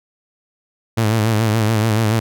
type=tone with vibrato; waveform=sawtooth; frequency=110 Hz; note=A2; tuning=in tune; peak=-10 dBFS; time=0.97-2.2 s; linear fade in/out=10 ms; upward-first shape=sine; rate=7 Hz; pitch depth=71 cents each way; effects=none

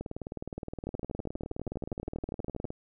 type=two click trains; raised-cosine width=2 ms; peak=-22 / -23 dBFS; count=23 / 53; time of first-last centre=0.87-2.644 / 0.01-2.704 s; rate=12.4 / 19.3 Hz; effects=none

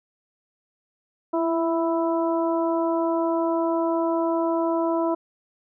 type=harmonic tone with a mistuned harmonic; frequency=329.6 Hz; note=E4; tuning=in tune; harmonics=1 / 2 / 3 / 4; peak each=-23 / -25 / -28 / -36 dBFS; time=1.33-5.15 s; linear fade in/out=10 ms; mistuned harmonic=1; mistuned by=+22 cents; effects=none

